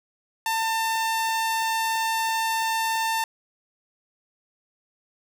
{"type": "tone", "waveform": "sawtooth", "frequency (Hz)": 897, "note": "A5", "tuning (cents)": 33, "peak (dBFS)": -19, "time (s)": [0.46, 3.24], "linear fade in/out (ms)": 2, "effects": []}